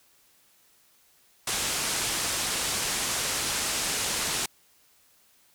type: low-pass noise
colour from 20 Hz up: white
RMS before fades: -29 dBFS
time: 1.47-4.46 s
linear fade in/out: 5 ms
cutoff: 9800 Hz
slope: 24 dB/octave
effects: white hiss -62 dBFS RMS until 5.54 s